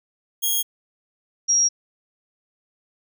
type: tone pair in turn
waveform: 5% pulse / sine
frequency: 3268 / 5648 Hz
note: G#7 / F8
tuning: -29 / +19 cents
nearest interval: major sixth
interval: 948 cents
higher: second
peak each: -11 / -15 dBFS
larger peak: first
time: 0.42-0.63 / 1.48-1.69 s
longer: neither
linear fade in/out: 20 ms
effects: none